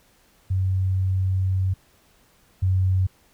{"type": "tone pair in turn", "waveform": "sine", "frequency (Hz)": [94.2, 93.55], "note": ["F#2", "F#2"], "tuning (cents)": [32, 20], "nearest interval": "unison", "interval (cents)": 12, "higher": "first", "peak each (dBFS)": [-19, -17], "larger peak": "second", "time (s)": [[0.5, 1.74], [2.62, 3.07]], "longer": "first", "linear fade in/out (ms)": 10, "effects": ["pink hiss -59 dBFS RMS until 3.33 s"]}